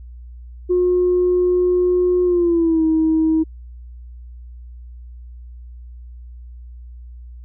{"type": "tone with pitch glide", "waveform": "sine", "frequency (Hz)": [359.7, 318.6], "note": ["F#4", "D#4"], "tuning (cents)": [-49, 41], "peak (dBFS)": -12, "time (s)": [0.69, 3.44], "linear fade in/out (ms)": 20, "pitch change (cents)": -210, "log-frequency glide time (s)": [2.24, 2.84], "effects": ["tanh soft clip ceiling -9 dBFS", "added 60 Hz sine -34 dBFS peak until 7.44 s"]}